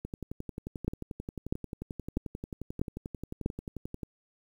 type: two click trains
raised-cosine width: 3 ms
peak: -24 / -15 dBFS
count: 46 / 5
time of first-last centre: 0.05-4.032 / 0.88-3.461 s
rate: 11.3 / 1.55 Hz
effects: 9-bit